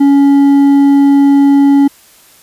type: tone with hard clipping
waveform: triangle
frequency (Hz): 280.1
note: C#4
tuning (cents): +18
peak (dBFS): -5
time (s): 0-1.88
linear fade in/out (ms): 10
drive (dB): 7
effects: white hiss -43 dBFS RMS until 2.42 s + resampled to 32000 Hz